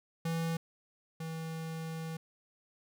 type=tone pair in turn; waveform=square; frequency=164.81 / 161.89 Hz; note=E3 / E3; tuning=0 / -31 cents; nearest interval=unison; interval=31 cents; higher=first; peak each=-32 / -38 dBFS; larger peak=first; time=0.25-0.57 / 1.2-2.17 s; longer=second; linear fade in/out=5 ms; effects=none